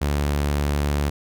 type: tone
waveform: sawtooth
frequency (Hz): 72.4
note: D2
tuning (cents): -24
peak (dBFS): -16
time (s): 0.01-1.1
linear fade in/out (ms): 10
effects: none